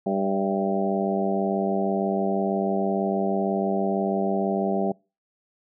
harmonic tone with a mistuned harmonic, 98 Hz, G2, in tune, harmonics 2 / 3 / 4 / 5 / 6 / 7 / 8, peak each -26 / -33 / -28 / -35 / -31 / -29 / -32 dBFS, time 0.06-4.92 s, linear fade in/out 5 ms, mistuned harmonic 7, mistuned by -30 cents, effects noise-tail reverb RT60 0.3 s tail -25 dB re dry

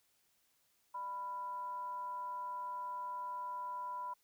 sine tone with frequency modulation, 990 Hz, B5, 4 cents sharp, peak -39 dBFS, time 0.94-4.14 s, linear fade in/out 10 ms, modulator 389 Hz, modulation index 0.26, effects white hiss -75 dBFS RMS until 4.23 s

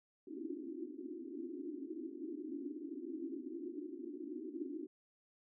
pink band-pass noise, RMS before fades -45 dBFS, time 0.27-4.87 s, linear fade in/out 5 ms, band 260 to 370 Hz, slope 96 dB/octave, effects none

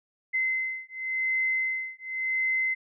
sine beating tone pair, 2058 / 2058.91 Hz, C7 / C7, -29 / -28 cents, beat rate 0.91 Hz, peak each -29 dBFS, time 0.33-2.75 s, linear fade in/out 20 ms, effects none

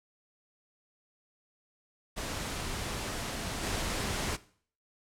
pink noise with level steps, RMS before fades -36 / -33 dBFS, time 2.16-4.37 s, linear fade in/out 20 ms, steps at 3.62 s, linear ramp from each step 20 ms, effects noise-tail reverb RT60 0.5 s tail -18 dB re dry + low-pass 10000 Hz 12 dB/octave

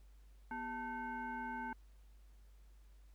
sine tone with frequency modulation, 888 Hz, A5, 16 cents sharp, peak -40 dBFS, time 0.51-1.73 s, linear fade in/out 2 ms, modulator 643 Hz, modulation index 1.1, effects added 50 Hz sine -58 dBFS peak until 3.14 s + pink hiss -75 dBFS RMS until 3.14 s

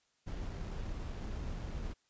brown noise with sample-and-hold, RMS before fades -40 dBFS, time 0.26-1.94 s, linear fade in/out 20 ms, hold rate 6300 Hz, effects white hiss -75 dBFS RMS until 2.09 s + resampled to 16000 Hz

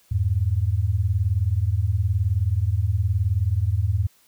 sine beating tone pair, 85 / 104 Hz, F2 / G#2, -46 / +3 cents, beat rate 19 Hz, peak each -22 / -21 dBFS, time 0.11-4.07 s, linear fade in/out 10 ms, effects white hiss -59 dBFS RMS until 4.27 s

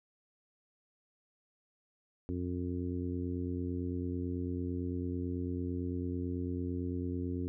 harmonic tone, 89 Hz, F2, 33 cents sharp, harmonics 1 / 2 / 3 / 4 / 5, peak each -37 / -43 / -37 / -42 / -47 dBFS, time 2.29-7.48 s, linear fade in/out 0 ms, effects none

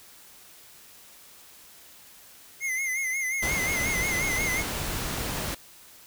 square tone with vibrato, 2093 Hz, C7, in tune, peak -27 dBFS, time 2.6-4.64 s, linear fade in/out 50 ms, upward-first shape sine, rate 5.6 Hz, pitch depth 68 cents each way
pink noise, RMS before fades -31 dBFS, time 3.42-5.55 s, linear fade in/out 10 ms
effects white hiss -51 dBFS RMS until 6.06 s

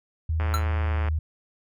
sine tone with pitch glide, 79.9 to 77.98 Hz, D#2 to D#2, +47 to +4 cents, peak -22 dBFS, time 0.29-1.19 s, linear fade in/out 5 ms, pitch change -43 cents, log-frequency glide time 0.81-0.99 s
click train, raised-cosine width 0.5 ms, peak -18 dBFS, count 75, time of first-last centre 0.4-1.085 s, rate 108 Hz
square tone with exponential decay, 1346 Hz, E6, 36 cents sharp, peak -22 dBFS, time 0.54-0.66 s, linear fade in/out 0 ms, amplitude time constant 24 ms
effects none

